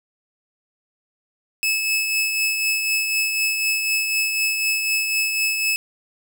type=tone with tremolo; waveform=sawtooth; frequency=2600 Hz; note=E7; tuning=24 cents flat; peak=-14 dBFS; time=1.63-5.76 s; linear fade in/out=0 ms; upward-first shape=triangle; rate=4 Hz; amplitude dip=45%; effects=none